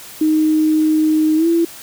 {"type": "tone with pitch glide", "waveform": "sine", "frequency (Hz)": [311.1, 335.4], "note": ["D#4", "E4"], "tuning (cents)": [0, 30], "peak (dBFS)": -11, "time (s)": [0.21, 1.65], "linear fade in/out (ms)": 5, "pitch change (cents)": 130, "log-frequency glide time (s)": [1.36, 1.47], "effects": ["white hiss -36 dBFS RMS until 1.82 s"]}